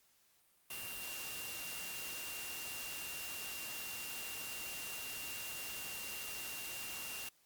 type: tone in noise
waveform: sine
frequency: 2771 Hz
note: F7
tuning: 14 cents flat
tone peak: -47 dBFS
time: 0.7-7.29 s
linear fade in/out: 5 ms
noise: white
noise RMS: -45 dBFS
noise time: 0.7-7.29 s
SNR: -5 dB
effects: white hiss -71 dBFS RMS until 7.45 s + Opus 48 kbps